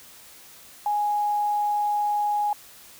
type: tone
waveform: sine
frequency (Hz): 830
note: G#5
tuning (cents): -1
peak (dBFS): -21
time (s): 0.86-2.53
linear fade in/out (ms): 2
effects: white hiss -48 dBFS RMS until 2.99 s